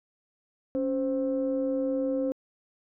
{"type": "tone pair together", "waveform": "sine", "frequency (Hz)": [276.5, 522], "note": ["C#4", "C5"], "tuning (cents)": [-4, -4], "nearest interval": "major seventh", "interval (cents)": 1100, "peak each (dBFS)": -27, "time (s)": [0.75, 2.32], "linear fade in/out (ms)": 0, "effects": ["tanh soft clip ceiling -19 dBFS"]}